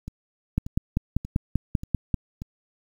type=two click trains; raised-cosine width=5 ms; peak=-9 / -21 dBFS; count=9 / 5; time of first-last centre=0.58-2.143 / 0.08-2.419 s; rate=5.12 / 1.71 Hz; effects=8-bit